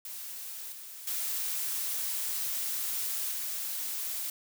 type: noise with level steps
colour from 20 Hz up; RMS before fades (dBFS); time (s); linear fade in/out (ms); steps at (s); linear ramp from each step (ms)
blue; -41 / -45 / -33 / -35; 0.05-4.3; 2; 0.72 / 1.07 / 3.31; 5
effects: none